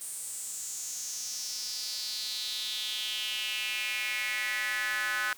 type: tone with high-pass filter sweep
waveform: square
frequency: 115.1 Hz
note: A#2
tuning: 22 cents flat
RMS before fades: -34 dBFS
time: 0.01-5.33 s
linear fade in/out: 0 ms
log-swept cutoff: 9000 to 1500 Hz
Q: 4.4
effects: white hiss -53 dBFS RMS until 5.37 s + high-pass 60 Hz 12 dB/octave